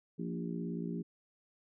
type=harmonic tone with a mistuned harmonic; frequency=57.5 Hz; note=A#1; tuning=23 cents flat; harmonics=3 / 4 / 5 / 6 / 7; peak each=-38 / -41 / -44 / -46 / -46 dBFS; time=0.18-1.03 s; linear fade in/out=20 ms; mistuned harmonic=5; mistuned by=+18 cents; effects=none